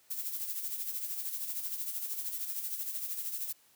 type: noise with tremolo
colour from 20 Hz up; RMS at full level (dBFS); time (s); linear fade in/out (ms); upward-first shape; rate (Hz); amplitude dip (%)
violet; -35; 0.1-3.53; 10; sine; 13; 55
effects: white hiss -65 dBFS RMS until 3.75 s + high-pass 60 Hz 12 dB/octave